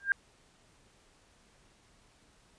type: tone with exponential growth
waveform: sine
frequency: 1600 Hz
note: G6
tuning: 35 cents sharp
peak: -19 dBFS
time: 0-0.12 s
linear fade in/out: 1 ms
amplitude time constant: 25 ms
effects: pink hiss -64 dBFS RMS until 2.58 s + resampled to 22050 Hz